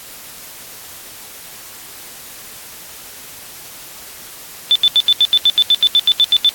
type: tone bursts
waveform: sine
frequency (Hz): 3520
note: A7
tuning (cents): 0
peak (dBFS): -7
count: 15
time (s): 4.71-6.491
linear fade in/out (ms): 0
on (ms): 45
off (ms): 79
effects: white hiss -35 dBFS RMS until 6.54 s + AAC 64 kbps